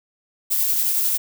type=noise with tremolo; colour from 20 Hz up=violet; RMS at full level=-19 dBFS; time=0.5-1.18 s; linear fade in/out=20 ms; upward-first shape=triangle; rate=11 Hz; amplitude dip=30%; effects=none